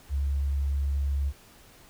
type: tone with vibrato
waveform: sine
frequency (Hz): 69.8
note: C#2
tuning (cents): +13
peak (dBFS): -24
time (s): 0.09-1.33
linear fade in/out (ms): 50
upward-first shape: triangle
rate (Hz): 9.3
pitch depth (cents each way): 9
effects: pink hiss -54 dBFS RMS until 1.89 s